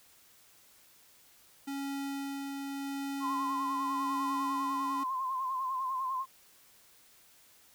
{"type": "tone with tremolo", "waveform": "square", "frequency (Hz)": 277.2, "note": "C#4", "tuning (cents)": 0, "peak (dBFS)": -35, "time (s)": [1.67, 5.04], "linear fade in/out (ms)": 10, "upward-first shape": "sine", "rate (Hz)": 0.86, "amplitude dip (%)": 25}
{"type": "tone with vibrato", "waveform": "sine", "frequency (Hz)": 1045, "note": "C6", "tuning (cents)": -2, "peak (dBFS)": -31, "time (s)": [3.2, 6.26], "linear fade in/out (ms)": 50, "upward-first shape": "sine", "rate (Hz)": 10, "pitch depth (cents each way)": 57}
{"effects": ["white hiss -61 dBFS RMS until 7.74 s"]}